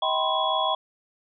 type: tone cluster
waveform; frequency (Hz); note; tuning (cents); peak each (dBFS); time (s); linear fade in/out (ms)
sine; 636 / 776 / 991 / 1057 / 3359; D#5 / G5 / B5 / C6 / G#7; +38 / -18 / +6 / +17 / +19; -28; 0.02-0.75; 5
effects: none